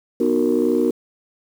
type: chord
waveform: sine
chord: B major seventh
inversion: none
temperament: just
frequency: 246.9 / 308.7 / 370.4 / 463 Hz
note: B3 / D#4 / F#4 / A#4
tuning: 0 / -14 / +2 / -12 cents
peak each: -20 dBFS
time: 0.2-0.91 s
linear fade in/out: 5 ms
effects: tanh soft clip ceiling -8 dBFS + 7-bit